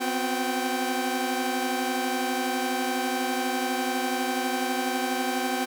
sawtooth tone cluster, 252 / 264.1 / 362.5 / 780 Hz, B3 / C4 / F#4 / G5, +35 / +16 / -35 / -9 cents, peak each -26 / -31 / -29 / -25 dBFS, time 0-5.66 s, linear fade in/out 20 ms, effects none

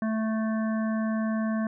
harmonic tone, 220 Hz, A3, in tune, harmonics 1 / 3 / 5 / 7 / 8, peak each -25 / -35 / -39 / -42 / -43 dBFS, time 0.02-1.67 s, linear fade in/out 2 ms, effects none

